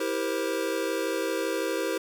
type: chord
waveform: square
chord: C dominant seventh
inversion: first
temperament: just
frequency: 327 / 392.4 / 470.9 / 523.3 Hz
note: E4 / G4 / Bb4 / C5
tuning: -14 / +2 / +18 / 0 cents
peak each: -33 dBFS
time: 0-1.98 s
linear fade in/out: 5 ms
effects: none